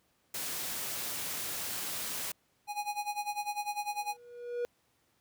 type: noise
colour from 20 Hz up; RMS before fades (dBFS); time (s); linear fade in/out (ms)
white; -37; 0.34-2.32; 5
type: tone with tremolo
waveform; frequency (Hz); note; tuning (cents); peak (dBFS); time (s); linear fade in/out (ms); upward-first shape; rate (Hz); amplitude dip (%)
square; 828; G#5; -5; -31; 2.67-4.17; 50; sine; 10; 85
type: tone with exponential growth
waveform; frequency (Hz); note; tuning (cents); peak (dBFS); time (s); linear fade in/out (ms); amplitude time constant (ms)
triangle; 482.1; B4; -42; -27; 3.91-4.65; 0; 160
effects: pink hiss -72 dBFS RMS until 5.2 s + high-pass 80 Hz 12 dB/octave